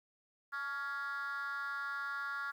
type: tone with frequency modulation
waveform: sine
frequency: 1396.9 Hz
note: F6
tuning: in tune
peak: -34 dBFS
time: 0.52-2.52 s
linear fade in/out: 20 ms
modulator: 270 Hz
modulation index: 1
effects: tanh soft clip ceiling -36 dBFS + 11-bit